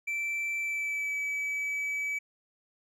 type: tone with pitch glide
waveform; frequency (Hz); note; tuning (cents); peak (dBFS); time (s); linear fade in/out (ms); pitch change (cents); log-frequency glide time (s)
triangle; 2334 to 2291; D7 to D7; -11 to -44; -28; 0.07-2.19; 10; -33; 0.59-1.16
effects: none